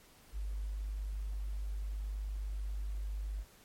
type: tone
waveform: sine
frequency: 50.4 Hz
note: G1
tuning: 49 cents sharp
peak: -35 dBFS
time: 0.32-3.45 s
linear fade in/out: 50 ms
effects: pink hiss -61 dBFS RMS until 3.64 s + MP3 64 kbps